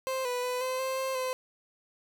30% pulse tone with pitch steps, 524 / 493.6 / 498.9 / 515 / 525 / 528 / 514 Hz, C5 / B4 / B4 / C5 / C5 / C5 / C5, +2 / -1 / +17 / -28 / +6 / +16 / -31 cents, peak -27 dBFS, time 0.07-1.33 s, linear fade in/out 0 ms, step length 180 ms, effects none

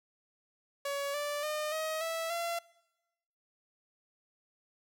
sawtooth tone with pitch steps, 563 / 584.9 / 607.6 / 631.2 / 655.7 / 681.2 Hz, C#5 / D5 / D#5 / D#5 / E5 / F5, +27 / -7 / -41 / +25 / -9 / -43 cents, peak -29 dBFS, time 0.85-2.59 s, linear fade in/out 5 ms, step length 290 ms, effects noise-tail reverb RT60 1.0 s tail -23 dB re dry

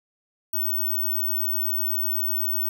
sine tone, 15804 Hz, B9, in tune, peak -22 dBFS, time 0.53-2.69 s, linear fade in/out 5 ms, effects none

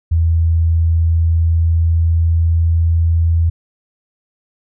sine tone with pitch glide, 82.41 to 82.98 Hz, E2 to E2, 0 to +12 cents, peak -10 dBFS, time 0.11-3.5 s, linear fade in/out 10 ms, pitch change +12 cents, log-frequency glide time 0.71-2.86 s, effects none

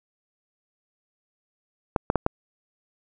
clicks, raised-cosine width 1 ms, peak -6 dBFS, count 4, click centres 1.962 / 2.101 / 2.157 / 2.264 s, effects none

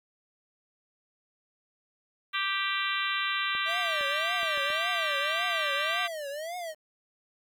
harmonic tone, 392 Hz, G4, in tune, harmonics 3 / 4 / 5 / 6 / 7 / 8 / 9 / 10, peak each -33 / -34 / -35 / -36 / -36 / -37 / -38 / -38 dBFS, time 2.33-6.08 s, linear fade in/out 20 ms
clicks, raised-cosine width 1 ms, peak -31 dBFS, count 5, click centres 3.551 / 4.01 / 4.431 / 4.576 / 4.703 s
square tone with vibrato, 633 Hz, D#5, 30 cents sharp, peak -35 dBFS, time 3.65-6.75 s, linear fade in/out 50 ms, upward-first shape triangle, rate 1.8 Hz, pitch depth 250 cents each way
effects 10-bit

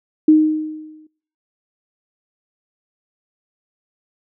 sine tone with exponential decay, 310 Hz, D#4, 6 cents flat, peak -5 dBFS, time 0.28-1.07 s, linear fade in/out 5 ms, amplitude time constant 170 ms, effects noise-tail reverb RT60 0.6 s tail -25 dB re dry

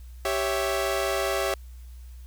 sawtooth chord, C# diminished, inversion second, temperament equal, 392 / 554.4 / 659.3 Hz, G4 / C#5 / E5, 0 / 0 / 0 cents, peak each -25 dBFS, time 0.25-1.54 s, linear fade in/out 2 ms, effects added 61 Hz sine -40 dBFS peak until 2.26 s + white hiss -60 dBFS RMS until 2.26 s

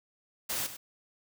white noise with echo, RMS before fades -33 dBFS, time 0.49-0.67 s, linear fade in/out 10 ms, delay 100 ms, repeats 1, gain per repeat -11 dB, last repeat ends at 0.77 s, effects none

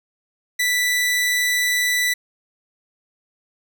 sawtooth tone, 1975.5 Hz, B6, in tune, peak -14 dBFS, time 0.59-2.14 s, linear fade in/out 10 ms, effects none

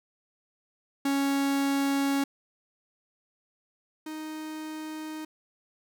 45% pulse tone pair in turn, 277.2 / 311.1 Hz, C#4 / D#4, 0 / 0 cents, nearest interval major second, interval 200 cents, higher second, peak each -24 / -35 dBFS, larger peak first, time 1.05-2.24 / 4.06-5.25 s, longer neither, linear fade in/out 5 ms, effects none

